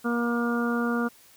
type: harmonic tone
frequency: 237.1 Hz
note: A#3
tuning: 30 cents sharp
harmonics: 1 / 2 / 3 / 4 / 5 / 6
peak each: -25 / -31 / -37 / -40 / -34 / -32 dBFS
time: 0.04-1.09 s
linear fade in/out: 20 ms
effects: white hiss -55 dBFS RMS until 1.36 s